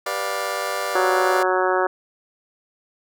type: chord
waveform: 20% pulse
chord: G dominant seventh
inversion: none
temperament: just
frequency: 392 / 490 / 588 / 705.6 Hz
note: G4 / B4 / D5 / F5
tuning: 0 / -14 / +2 / +18 cents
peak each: -28 / -25 / -22 / -25 dBFS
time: 0.06-1.43 s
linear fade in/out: 5 ms
type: harmonic tone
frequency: 185 Hz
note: F#3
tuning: in tune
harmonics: 2 / 3 / 4 / 5 / 6 / 7 / 8 / 9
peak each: -22 / -24 / -25 / -26 / -27 / -27 / -28 / -29 dBFS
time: 0.95-1.87 s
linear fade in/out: 5 ms
effects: none